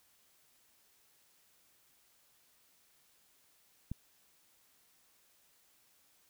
click, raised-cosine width 5 ms, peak -25 dBFS, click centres 3.916 s, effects white hiss -69 dBFS RMS until 6.29 s

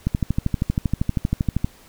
click train, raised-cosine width 5 ms, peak -7 dBFS, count 21, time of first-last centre 0.07-1.645 s, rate 12.7 Hz, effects pink hiss -50 dBFS RMS until 1.88 s

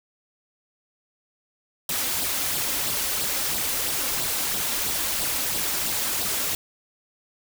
white noise with flanger, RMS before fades -26 dBFS, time 1.89-6.55 s, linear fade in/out 2 ms, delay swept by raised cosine 0.22 to 3.82 ms, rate 3 Hz, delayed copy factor +0.5, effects none

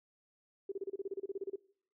sine tone bursts, 392 Hz, G4, in tune, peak -35 dBFS, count 15, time 0.69-1.559 s, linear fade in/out 5 ms, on 29 ms, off 31 ms, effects noise-tail reverb RT60 0.6 s tail -22 dB re dry

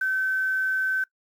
sine tone with quantisation, 1534 Hz, G6, 38 cents flat, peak -22 dBFS, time 0.01-1.04 s, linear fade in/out 5 ms, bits 8, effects noise-tail reverb RT60 0.1 s tail -21 dB re dry

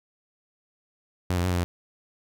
sawtooth tone with pitch steps, 90.5 / 87.5 / 91.8 / 88.7 / 87.6 Hz, F#2 / F2 / F#2 / F2 / F2, -38 / +4 / -13 / +27 / +6 cents, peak -19 dBFS, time 1.3-1.64 s, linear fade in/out 0 ms, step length 68 ms, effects none

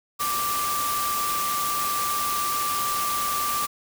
sine tone in noise, 1174.7 Hz, D6, in tune, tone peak -25 dBFS, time 0.19-3.67 s, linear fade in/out 20 ms, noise white, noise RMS -29 dBFS, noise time 0.19-3.67 s, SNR +1 dB, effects none

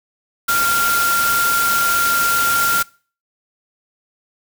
sine tone in noise, 1387 Hz, F6, 12 cents flat, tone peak -15 dBFS, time 0.48-2.83 s, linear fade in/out 10 ms, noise white, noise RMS -21 dBFS, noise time 0.48-2.83 s, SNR +3 dB, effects noise-tail reverb RT60 0.4 s tail -23 dB re dry

